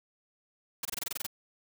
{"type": "noise bursts", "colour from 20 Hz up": "white", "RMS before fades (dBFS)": -34, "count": 10, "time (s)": [0.83, 1.266], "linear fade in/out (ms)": 5, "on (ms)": 22, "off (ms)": 24, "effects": []}